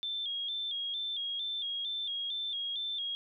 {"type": "tone with vibrato", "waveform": "sine", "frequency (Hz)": 3412, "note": "G#7", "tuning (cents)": 46, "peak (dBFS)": -33, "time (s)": [0.03, 3.15], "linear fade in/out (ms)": 0, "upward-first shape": "square", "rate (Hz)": 2.2, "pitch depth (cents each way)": 67, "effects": []}